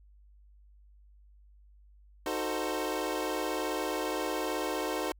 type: chord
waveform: 25% pulse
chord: D# diminished seventh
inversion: none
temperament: equal with one note detuned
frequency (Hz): 311.1 / 370 / 445.4 / 523.3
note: D#4 / F#4 / A4 / C5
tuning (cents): 0 / 0 / +21 / 0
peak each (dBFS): -32 / -33 / -33 / -33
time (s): 2.26-5.12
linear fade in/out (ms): 2
effects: added 50 Hz sine -55 dBFS peak until 5.19 s